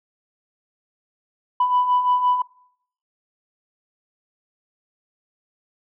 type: beating tone pair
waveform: sine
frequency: 987.8 / 993.6 Hz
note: B5 / B5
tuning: 0 / +10 cents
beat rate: 5.8 Hz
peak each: -23 / -16 dBFS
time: 1.6-2.42 s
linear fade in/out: 5 ms
effects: noise-tail reverb RT60 0.7 s tail -24 dB re dry + tanh soft clip ceiling -11 dBFS